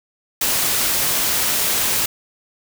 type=noise; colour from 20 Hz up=white; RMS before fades=-19 dBFS; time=0.41-2.06 s; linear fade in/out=5 ms; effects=none